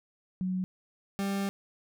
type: tone pair in turn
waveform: sine / 40% pulse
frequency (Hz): 185 / 197.49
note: F#3 / G3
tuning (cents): 0 / +13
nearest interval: minor second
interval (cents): 113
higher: second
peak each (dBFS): -28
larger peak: neither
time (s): 0.41-0.64 / 1.19-1.49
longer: second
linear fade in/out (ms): 0
effects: none